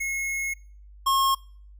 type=tone pair in turn; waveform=square; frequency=2171 / 1079.9 Hz; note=C#7 / C#6; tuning=-37 / -46 cents; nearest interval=octave; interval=1209 cents; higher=first; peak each=-27 / -20 dBFS; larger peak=second; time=0-0.54 / 1.06-1.35 s; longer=first; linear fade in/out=10 ms; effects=noise-tail reverb RT60 0.5 s tail -25 dB re dry + added 50 Hz sine -45 dBFS peak until 1.79 s